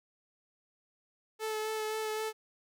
sawtooth tone with vibrato, 434.5 Hz, A4, 22 cents flat, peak -29 dBFS, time 1.39-2.33 s, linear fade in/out 50 ms, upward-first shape sine, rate 3.8 Hz, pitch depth 15 cents each way, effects none

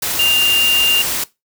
sine tone in noise, 2797 Hz, F7, 2 cents sharp, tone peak -11 dBFS, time 0.19-1.02 s, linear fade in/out 5 ms, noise white, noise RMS -20 dBFS, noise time 0.02-1.24 s, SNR +6 dB, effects noise-tail reverb RT60 0.2 s tail -19 dB re dry

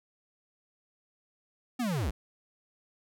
square linear sweep, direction down, 260.5 to 47 Hz, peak -29 dBFS, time 1.79-2.11 s, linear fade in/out 10 ms, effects none

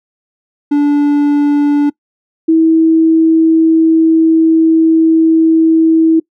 triangle / sine tone pair in turn, 290 / 323.4 Hz, D4 / E4, -22 / -33 cents, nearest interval major second, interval 189 cents, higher second, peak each -5 dBFS, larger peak neither, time 0.71-1.9 / 2.48-6.2 s, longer second, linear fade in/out 10 ms, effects noise-tail reverb RT60 0.1 s tail -23 dB re dry

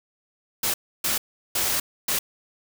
white noise bursts at uneven times, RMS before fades -24 dBFS, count 4, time 0.63-0.74 / 1.04-1.18 / 1.55-1.8 / 2.08-2.19 s, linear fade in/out 5 ms, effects none

